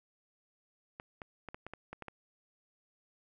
clicks, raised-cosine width 0.5 ms, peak -28 dBFS, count 9, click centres 0.999 / 1.218 / 1.487 / 1.545 / 1.666 / 1.736 / 1.93 / 2.023 / 2.083 s, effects none

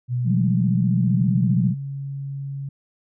sine tone with pitch glide, 123.47 to 124.98 Hz, B2 to B2, 0 to +21 cents, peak -20 dBFS, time 0.08-1.75 s, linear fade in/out 50 ms, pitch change +21 cents, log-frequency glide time 0.82-1.17 s
sine tone with vibrato, 181.9 Hz, F#3, 29 cents flat, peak -18 dBFS, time 0.24-1.75 s, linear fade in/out 50 ms, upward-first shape square, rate 15 Hz, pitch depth 140 cents each way
sine tone, 138.59 Hz, C#3, in tune, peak -27 dBFS, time 1.14-2.69 s, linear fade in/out 5 ms
effects none

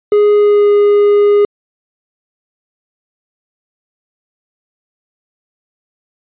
triangle tone with pitch glide, 415.3 to 410.8 Hz, G#4 to G#4, 0 to -19 cents, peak -4 dBFS, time 0.12-1.45 s, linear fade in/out 2 ms, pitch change -19 cents, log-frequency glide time 0.33-0.7 s, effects resampled to 8000 Hz

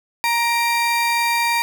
35% pulse tone pair together, 937 / 2364 Hz, A#5 / D7, +9 / +11 cents, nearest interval octave + major third, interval 1602 cents, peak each -17 / -19 dBFS, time 0.24-1.62 s, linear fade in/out 0 ms, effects none

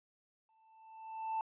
triangle tone with exponential growth, 886 Hz, A5, 12 cents sharp, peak -29 dBFS, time 0.49-1.41 s, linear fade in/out 1 ms, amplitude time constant 200 ms, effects tanh soft clip ceiling -27 dBFS + resampled to 8000 Hz

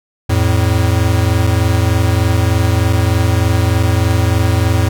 square tone pair together, 86 / 109.3 Hz, F2 / A2, -26 / -11 cents, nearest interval major third, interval 415 cents, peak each -14 dBFS, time 0.29-4.89 s, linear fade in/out 10 ms, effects none

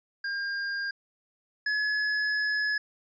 square tone pair in turn, 1607 / 1699.6 Hz, G6 / G#6, +43 / +40 cents, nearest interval minor second, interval 97 cents, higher second, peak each -30 / -26 dBFS, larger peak second, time 0.24-0.91 / 1.66-2.78 s, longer second, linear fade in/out 5 ms, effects resampled to 16000 Hz

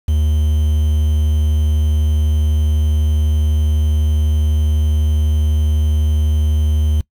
triangle tone with quantisation, 76 Hz, D#2, 40 cents flat, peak -10 dBFS, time 0.08-7.01 s, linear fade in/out 5 ms, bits 6, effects noise-tail reverb RT60 0.1 s tail -22 dB re dry

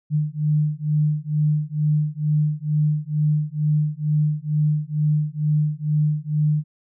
sine beating tone pair, 150 / 152.2 Hz, D3 / D#3, +37 / -38 cents, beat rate 2.2 Hz, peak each -21 / -21 dBFS, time 0.1-6.64 s, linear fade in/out 50 ms, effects none

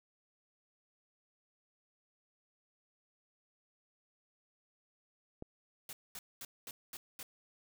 click, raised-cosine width 2 ms, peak -30 dBFS, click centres 5.424 s
white noise bursts, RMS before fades -46 dBFS, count 6, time 5.89-7.23 s, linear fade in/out 2 ms, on 40 ms, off 220 ms
effects none

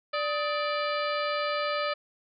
harmonic tone with a mistuned harmonic, 587.3 Hz, D5, in tune, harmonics 1 / 2 / 3 / 4 / 5 / 6 / 7 / 8, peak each -30 / -31 / -37 / -37 / -40 / -43 / -41 / -42 dBFS, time 0.13-1.94 s, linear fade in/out 10 ms, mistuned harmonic 2, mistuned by +120 cents, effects none

